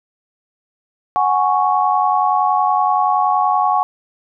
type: chord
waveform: sine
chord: F# suspended second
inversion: none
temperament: equal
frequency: 740 / 830.6 / 1108.7 Hz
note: F#5 / G#5 / C#6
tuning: 0 / 0 / 0 cents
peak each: -17 dBFS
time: 1.16-3.83 s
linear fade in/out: 0 ms
effects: none